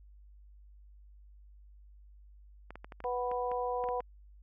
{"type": "clicks", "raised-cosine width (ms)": 0.5, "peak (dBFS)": -30, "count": 11, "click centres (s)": [2.706, 2.756, 2.845, 2.922, 3.004, 3.041, 3.315, 3.516, 3.84, 3.888, 4.005]}
{"type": "harmonic tone", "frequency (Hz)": 246.9, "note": "B3", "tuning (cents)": 0, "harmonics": [2, 3, 4], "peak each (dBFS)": [-34, -36, -37], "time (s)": [3.04, 4.01], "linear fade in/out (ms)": 10}
{"effects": ["added 50 Hz sine -53 dBFS peak until 4.42 s"]}